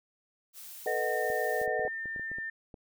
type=noise; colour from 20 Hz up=blue; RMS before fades=-46 dBFS; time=0.53-1.67 s; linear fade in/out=50 ms
type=chord; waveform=sine; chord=B dominant seventh; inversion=third; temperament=equal; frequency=440 / 493.9 / 622.3 / 740 Hz; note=A4 / B4 / D#5 / F#5; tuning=0 / 0 / 0 / 0 cents; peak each=-34 dBFS; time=0.86-1.88 s; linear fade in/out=2 ms
type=tone with pitch glide; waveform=sine; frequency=1827 to 1797.7 Hz; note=A#6 to A6; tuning=-35 to +37 cents; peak=-34 dBFS; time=0.87-2.5 s; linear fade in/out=5 ms; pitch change=-28 cents; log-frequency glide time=0.99-2.23 s
type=clicks; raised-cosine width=2 ms; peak=-33 dBFS; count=11; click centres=1.301 / 1.615 / 1.678 / 1.795 / 1.851 / 2.057 / 2.162 / 2.196 / 2.316 / 2.385 / 2.742 s
effects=none